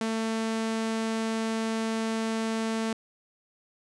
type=tone; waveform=sawtooth; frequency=223.4 Hz; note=A3; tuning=27 cents sharp; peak=-23 dBFS; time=0.01-2.93 s; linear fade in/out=2 ms; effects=resampled to 22050 Hz